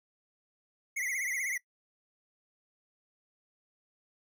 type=tone with vibrato; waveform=square; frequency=2080 Hz; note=C7; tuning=11 cents flat; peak=-32 dBFS; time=0.96-1.58 s; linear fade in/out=10 ms; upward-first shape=triangle; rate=16 Hz; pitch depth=140 cents each way; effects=noise-tail reverb RT60 0.1 s tail -20 dB re dry